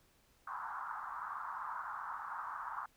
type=band-pass noise; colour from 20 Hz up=pink; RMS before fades=-43 dBFS; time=0.47-2.86 s; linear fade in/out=5 ms; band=900 to 1400 Hz; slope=48 dB/octave; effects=pink hiss -70 dBFS RMS until 2.96 s